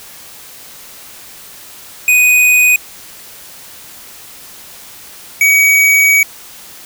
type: tone pair in turn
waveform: square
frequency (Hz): 2489 / 2262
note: D#7 / C#7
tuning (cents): 0 / +34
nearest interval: major second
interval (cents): 166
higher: first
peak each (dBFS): -7 / -7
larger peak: neither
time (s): 2.08-2.76 / 5.41-6.23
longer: second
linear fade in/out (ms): 2
effects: white hiss -35 dBFS RMS until 6.85 s